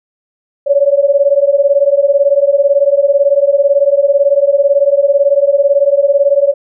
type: beating tone pair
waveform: sine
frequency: 554.4 / 572.4 Hz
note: C#5 / D5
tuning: 0 / -45 cents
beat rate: 18 Hz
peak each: -10 dBFS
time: 0.66-6.54 s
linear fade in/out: 20 ms
effects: none